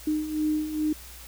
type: beating tone pair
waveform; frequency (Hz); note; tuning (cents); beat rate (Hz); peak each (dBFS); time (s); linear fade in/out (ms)
sine; 304.5 / 306.9; D#4 / D#4; -37 / -24; 2.4; -31 / -25; 0.07-0.93; 5
effects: added 60 Hz sine -46 dBFS peak until 1.27 s + white hiss -46 dBFS RMS until 1.27 s